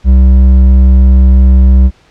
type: tone with hard clipping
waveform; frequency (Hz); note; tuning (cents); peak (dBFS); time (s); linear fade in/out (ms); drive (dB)
sine; 64.5; C2; -24; -3; 0.04-1.91; 50; 6
effects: pink hiss -46 dBFS RMS until 2.1 s + low-pass 5000 Hz 12 dB/octave